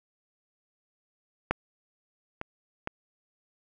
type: clicks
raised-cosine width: 0.5 ms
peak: -9 / -19 / -16 dBFS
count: 3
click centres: 1.51 / 2.414 / 2.874 s
effects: none